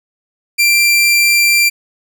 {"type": "tone", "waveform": "sawtooth", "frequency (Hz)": 2363, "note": "D7", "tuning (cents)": 10, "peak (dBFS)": -5, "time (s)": [0.58, 1.7], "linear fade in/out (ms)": 20, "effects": []}